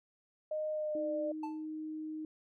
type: tone with pitch glide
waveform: sine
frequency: 616 to 598.5 Hz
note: D#5 to D5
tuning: -17 to +33 cents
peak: -33 dBFS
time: 0.51-1.32 s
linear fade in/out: 5 ms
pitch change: -50 cents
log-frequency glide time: 0.71-1.12 s
type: tone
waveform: sine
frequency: 311.1 Hz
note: D#4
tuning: in tune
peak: -38 dBFS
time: 0.95-2.25 s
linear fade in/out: 2 ms
type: tone with exponential decay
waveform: triangle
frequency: 880 Hz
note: A5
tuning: in tune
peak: -34 dBFS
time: 1.43-1.66 s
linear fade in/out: 5 ms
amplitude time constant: 48 ms
effects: none